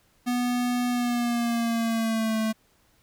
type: tone with pitch glide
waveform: square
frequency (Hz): 245.4 to 219.9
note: B3 to A3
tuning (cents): -11 to -1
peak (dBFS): -24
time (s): 0.26-2.53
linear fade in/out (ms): 20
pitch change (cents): -190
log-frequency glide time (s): 0.89-2.38
effects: pink hiss -64 dBFS RMS until 3.02 s